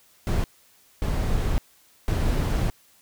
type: noise bursts at uneven times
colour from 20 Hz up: brown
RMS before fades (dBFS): -23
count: 3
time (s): 0.27-0.44 / 1.02-1.58 / 2.08-2.7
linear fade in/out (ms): 0
effects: white hiss -58 dBFS RMS until 3.01 s